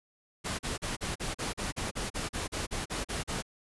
pink noise bursts, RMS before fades -34 dBFS, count 16, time 0.44-3.425 s, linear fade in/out 20 ms, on 150 ms, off 39 ms, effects resampled to 24000 Hz

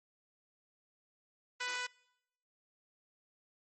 sawtooth tone with high-pass filter, 495.9 Hz, B4, 7 cents sharp, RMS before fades -38 dBFS, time 1.6-1.87 s, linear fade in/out 10 ms, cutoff 1500 Hz, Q 1.3, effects noise-tail reverb RT60 0.8 s tail -23 dB re dry + MP3 32 kbps

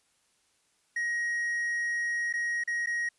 triangle tone with dropouts, 1888 Hz, A#6, 22 cents sharp, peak -26 dBFS, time 0.96-3.09 s, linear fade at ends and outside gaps 5 ms, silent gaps 2.328-2.337 / 2.638-2.675 / 2.861-2.87 s, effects white hiss -70 dBFS RMS until 3.18 s + resampled to 24000 Hz

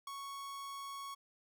45% pulse tone with ADSR envelope, 1108.7 Hz, C#6, in tune, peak -40 dBFS, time 0.07-1.15 s, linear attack 4 ms, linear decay 8 ms, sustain -3 dB, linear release 14 ms, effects none

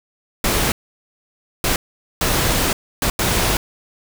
pink noise bursts at uneven times, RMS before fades -18 dBFS, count 5, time 0.44-0.72 / 1.64-1.76 / 2.21-2.73 / 3.02-3.1 / 3.19-3.57 s, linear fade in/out 2 ms, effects none

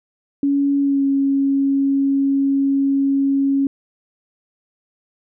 sine tone with pitch glide, 280.8 to 275.3 Hz, C#4 to C#4, +22 to -12 cents, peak -14 dBFS, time 0.43-3.67 s, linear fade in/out 2 ms, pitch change -34 cents, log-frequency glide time 0.8-1.04 s, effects none

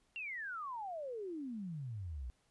sine exponential sweep, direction down, 2794 to 57.9 Hz, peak -40 dBFS, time 0.16-2.3 s, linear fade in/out 0 ms, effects pink hiss -75 dBFS RMS until 2.5 s + resampled to 24000 Hz

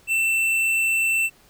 sine tone with tanh clipping, 2678 Hz, E7, 27 cents sharp, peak -20 dBFS, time 0.07-1.3 s, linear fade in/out 50 ms, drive 12 dB, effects pink hiss -55 dBFS RMS until 1.49 s

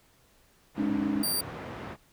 pink band-pass noise, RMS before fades -40 dBFS, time 0.74-1.97 s, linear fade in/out 50 ms, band 100 to 1800 Hz, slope 12 dB/octave
sine chord, Ab suspended fourth, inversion none, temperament equal with one note detuned, 207.7 / 277.2 / 304.4 Hz, Ab3 / Db4 / Eb4, 0 / 0 / -38 cents, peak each -30 dBFS, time 0.77-1.24 s, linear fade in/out 20 ms
10% pulse tone, 4699 Hz, D8, in tune, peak -20 dBFS, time 1.23-1.41 s, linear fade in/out 5 ms
effects pink hiss -63 dBFS RMS until 2.12 s

